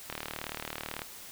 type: click train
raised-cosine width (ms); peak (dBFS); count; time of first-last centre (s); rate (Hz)
0.3; -19; 36; 0.1-1.019; 38.1
effects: white hiss -47 dBFS RMS until 1.31 s